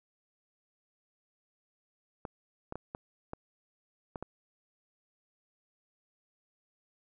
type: clicks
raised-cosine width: 1 ms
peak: -24 dBFS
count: 7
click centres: 2.252 / 2.724 / 2.756 / 2.949 / 3.334 / 4.158 / 4.226 s
effects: none